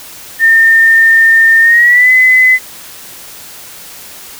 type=tone with pitch glide; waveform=sine; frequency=1813 to 2023 Hz; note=A#6 to B6; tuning=-49 to +41 cents; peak=-3 dBFS; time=0.39-2.59 s; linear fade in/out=50 ms; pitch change=+190 cents; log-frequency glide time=1.6-2.11 s; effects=white hiss -31 dBFS RMS until 4.39 s